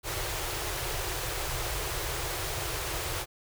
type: band-stop noise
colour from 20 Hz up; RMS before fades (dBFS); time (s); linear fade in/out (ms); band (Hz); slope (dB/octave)
pink; -33; 0.03-3.26; 50; 150 to 320; 96
effects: none